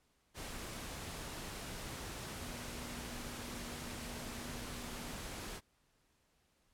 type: tone in noise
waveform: sine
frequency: 240.4 Hz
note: B3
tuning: 46 cents flat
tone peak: -50 dBFS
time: 2.39-5.17 s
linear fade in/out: 50 ms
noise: pink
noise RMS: -45 dBFS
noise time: 0.34-5.61 s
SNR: -8 dB
effects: pink hiss -75 dBFS RMS until 6.73 s + low-pass 12000 Hz 12 dB/octave